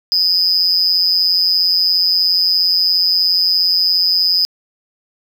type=tone with amplitude modulation; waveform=sine; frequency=4996 Hz; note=D#8; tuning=6 cents sharp; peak=-5 dBFS; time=0.12-4.45 s; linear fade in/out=0 ms; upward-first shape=sine; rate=177 Hz; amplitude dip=95%; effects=tanh soft clip ceiling -7 dBFS + 7-bit